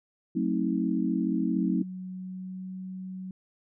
sine chord, F# diminished seventh, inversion none, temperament just, 185 / 222 / 266.4 / 319.7 Hz, F#3 / A3 / C4 / Eb4, 0 / +16 / +31 / +47 cents, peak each -30 dBFS, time 0.35-1.83 s, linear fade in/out 10 ms
sine tone with pitch glide, 185 to 186.72 Hz, F#3 to F#3, 0 to +16 cents, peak -35 dBFS, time 1.56-3.31 s, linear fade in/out 2 ms, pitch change +16 cents, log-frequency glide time 2.08-2.74 s
effects none

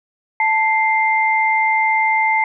sine tone pair together, 880 / 2094 Hz, A5 / C7, 0 / +1 cents, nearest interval octave + minor third, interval 1501 cents, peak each -16 dBFS, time 0.4-2.44 s, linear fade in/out 2 ms, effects none

